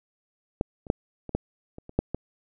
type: clicks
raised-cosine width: 2 ms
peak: -10 / -29 / -7 / -23 / -11 / -27 / -28 / -8 / -15 dBFS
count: 9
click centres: 0.611 / 0.868 / 0.901 / 1.293 / 1.35 / 1.784 / 1.894 / 1.99 / 2.146 s
effects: none